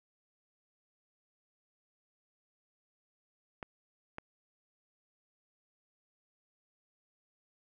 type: clicks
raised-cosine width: 0.5 ms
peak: -25 dBFS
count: 2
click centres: 3.628 / 4.184 s
effects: none